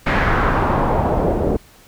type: noise with low-pass filter sweep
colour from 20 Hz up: pink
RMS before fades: -17 dBFS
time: 0.06-1.57 s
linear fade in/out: 10 ms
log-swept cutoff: 2000 to 480 Hz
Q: 1.8
effects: pink hiss -48 dBFS RMS until 1.87 s